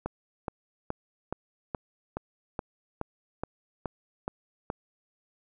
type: click train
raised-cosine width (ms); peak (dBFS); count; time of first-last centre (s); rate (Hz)
1; -17; 12; 0.06-4.701; 2.37
effects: none